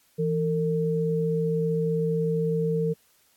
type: tone pair together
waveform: sine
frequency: 164.5 / 453.9 Hz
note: E3 / A#4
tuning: -3 / -46 cents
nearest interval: octave + tritone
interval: 1757 cents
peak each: -25 dBFS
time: 0.18-2.94 s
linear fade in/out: 20 ms
effects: white hiss -63 dBFS RMS until 3.36 s + AAC 64 kbps